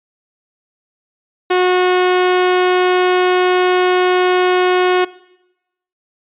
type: tone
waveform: sawtooth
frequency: 364.3 Hz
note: F#4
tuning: 27 cents flat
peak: -7 dBFS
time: 1.5-5.05 s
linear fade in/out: 10 ms
effects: noise-tail reverb RT60 0.9 s tail -19 dB re dry + resampled to 8000 Hz